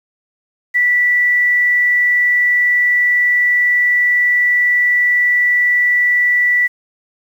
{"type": "tone", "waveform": "sine", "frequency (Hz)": 1962, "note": "B6", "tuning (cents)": -12, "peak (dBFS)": -10, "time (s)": [0.74, 6.68], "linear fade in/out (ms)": 20, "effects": ["7-bit"]}